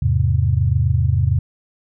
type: chord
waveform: sine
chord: E augmented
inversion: none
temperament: equal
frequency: 82.41 / 103.83 / 130.81 Hz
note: E2 / G#2 / B#2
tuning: 0 / 0 / 0 cents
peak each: -18 dBFS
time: 0.02-1.39 s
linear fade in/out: 5 ms
effects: none